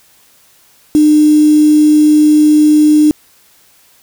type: tone with quantisation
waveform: sine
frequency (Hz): 302.3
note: D#4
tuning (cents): -50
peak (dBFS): -4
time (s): 0.95-3.11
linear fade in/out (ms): 0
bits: 4
effects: white hiss -48 dBFS RMS until 4.02 s